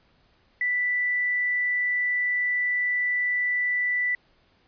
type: tone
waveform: sine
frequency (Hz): 1975.5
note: B6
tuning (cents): 0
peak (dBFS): -22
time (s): 0.61-4.15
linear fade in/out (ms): 2
effects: pink hiss -63 dBFS RMS until 4.67 s + resampled to 11025 Hz